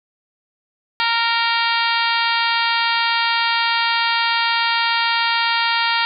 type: harmonic tone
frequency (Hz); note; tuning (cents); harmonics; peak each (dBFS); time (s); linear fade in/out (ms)
463.4; A#4; -10; 2 / 3 / 4 / 5 / 6 / 7 / 8 / 9 / 10; -21 / -23 / -24 / -25 / -26 / -26 / -27 / -28 / -28; 1-6.05; 0
effects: none